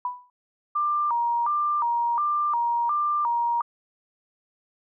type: tone with exponential decay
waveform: sine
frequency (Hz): 987.8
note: B5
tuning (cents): 0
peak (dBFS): -22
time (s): 0.05-0.3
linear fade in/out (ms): 2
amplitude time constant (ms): 54
type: tone with vibrato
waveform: sine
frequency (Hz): 1059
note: C6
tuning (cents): +21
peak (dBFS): -21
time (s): 0.75-3.62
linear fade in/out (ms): 10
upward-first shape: square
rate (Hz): 1.4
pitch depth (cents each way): 200
effects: none